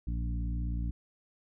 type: harmonic tone with a mistuned harmonic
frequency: 58.27 Hz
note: A#1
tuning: in tune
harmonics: 1 / 2 / 3 / 4 / 5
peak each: -31 / -39 / -41 / -47 / -46 dBFS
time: 0.07-0.91 s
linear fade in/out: 5 ms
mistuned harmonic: 2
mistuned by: -20 cents
effects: none